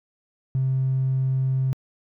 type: tone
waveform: triangle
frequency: 131.9 Hz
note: C3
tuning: 14 cents sharp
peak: -16 dBFS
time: 0.55-1.73 s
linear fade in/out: 0 ms
effects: tanh soft clip ceiling -17 dBFS